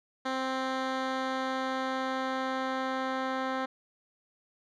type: tone with low-pass filter sweep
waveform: 10% pulse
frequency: 262.3 Hz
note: C4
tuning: 4 cents sharp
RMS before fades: -32 dBFS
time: 0.25-3.66 s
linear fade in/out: 10 ms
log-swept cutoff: 4100 to 2700 Hz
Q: 0.8
effects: none